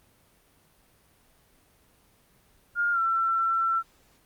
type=tone with pitch glide; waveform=sine; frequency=1414 to 1345.5 Hz; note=F6 to E6; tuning=+21 to +35 cents; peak=-22 dBFS; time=2.75-3.83 s; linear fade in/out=50 ms; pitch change=-86 cents; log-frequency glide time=2.92-3 s; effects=pink hiss -62 dBFS RMS until 4.25 s + Opus 32 kbps